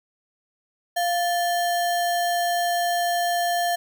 sine tone with sample-and-hold, 697 Hz, F5, 4 cents flat, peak -20 dBFS, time 0.96-3.76 s, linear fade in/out 10 ms, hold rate 2450 Hz, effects none

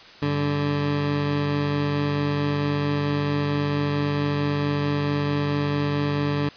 20% pulse tone pair together, 98 / 144.75 Hz, G2 / D3, 0 / -25 cents, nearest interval perfect fifth, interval 675 cents, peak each -27 / -17 dBFS, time 0.22-6.49 s, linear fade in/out 5 ms, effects white hiss -45 dBFS RMS until 6.56 s + resampled to 11025 Hz

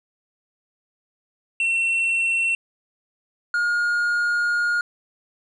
triangle tone pair in turn, 2709 / 1426.8 Hz, E7 / F6, +47 / +37 cents, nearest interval major seventh, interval 1110 cents, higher first, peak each -17 dBFS, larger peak neither, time 1.6-2.55 / 3.54-4.81 s, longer second, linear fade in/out 2 ms, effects resampled to 24000 Hz

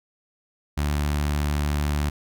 sawtooth tone with notch filter, 73.42 Hz, D2, in tune, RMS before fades -24 dBFS, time 0.77-2.1 s, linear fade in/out 10 ms, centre 470 Hz, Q 1.5, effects none

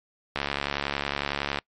click train, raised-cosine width 0.3 ms, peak -10 dBFS, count 88, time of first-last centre 0.36-1.587 s, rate 70.9 Hz, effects noise-tail reverb RT60 0.1 s tail -25 dB re dry + MP3 48 kbps

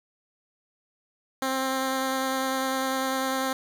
10% pulse tone with vibrato, 264.1 Hz, C4, 16 cents sharp, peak -17 dBFS, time 1.42-3.53 s, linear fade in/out 2 ms, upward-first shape sine, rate 10 Hz, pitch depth 11 cents each way, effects none

